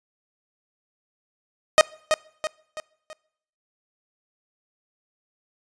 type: tone with echo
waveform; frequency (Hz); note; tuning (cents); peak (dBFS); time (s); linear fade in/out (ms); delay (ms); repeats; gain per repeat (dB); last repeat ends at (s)
sawtooth; 622.3; D#5; 0; -6; 1.78-1.81; 0; 330; 4; -7; 3.13
effects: noise-tail reverb RT60 0.7 s tail -24 dB re dry + resampled to 22050 Hz